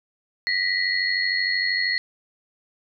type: tone cluster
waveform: sine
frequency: 1910 / 2003 / 4315 Hz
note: A#6 / B6 / C#8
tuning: +42 / +24 / -47 cents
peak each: -25 dBFS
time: 0.47-1.98 s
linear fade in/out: 0 ms
effects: none